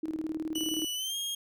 sine tone with tremolo, 315.7 Hz, D#4, 25 cents sharp, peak -29 dBFS, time 0.03-0.85 s, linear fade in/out 5 ms, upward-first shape square, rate 19 Hz, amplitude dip 70%
sawtooth tone with pitch glide, 2960 to 3247 Hz, F#7 to G#7, 0 to -40 cents, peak -29 dBFS, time 0.55-1.35 s, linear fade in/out 5 ms, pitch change +160 cents, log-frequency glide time 0.94-1.16 s
effects none

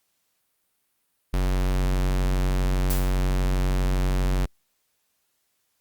square tone, 46.25 Hz, F#1, in tune, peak -21 dBFS, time 1.33-4.46 s, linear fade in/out 10 ms
blue noise with exponential decay, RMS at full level -27 dBFS, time 2.9-3.24 s, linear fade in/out 5 ms, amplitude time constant 73 ms
effects white hiss -72 dBFS RMS until 5.8 s + Opus 48 kbps

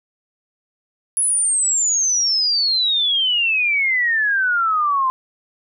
sine exponential sweep, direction down, 10548 to 1026 Hz, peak -15 dBFS, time 1.17-5.1 s, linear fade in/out 0 ms, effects none

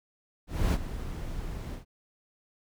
brown noise with ADSR envelope, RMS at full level -22 dBFS, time 0.47-1.85 s, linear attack 260 ms, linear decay 43 ms, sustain -14 dB, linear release 110 ms, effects none

